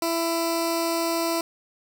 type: tone with notch filter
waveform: 10% pulse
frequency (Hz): 333.3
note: E4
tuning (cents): +19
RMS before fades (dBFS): -25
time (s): 0.02-1.41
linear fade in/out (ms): 2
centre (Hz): 1700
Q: 1
effects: none